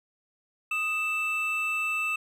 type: tone pair together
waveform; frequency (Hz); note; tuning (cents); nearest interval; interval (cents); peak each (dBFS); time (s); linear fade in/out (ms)
triangle; 1249 / 2647; D#6 / E7; +6 / +7; octave + minor second; 1301; -32 / -25; 0.71-2.16; 5
effects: none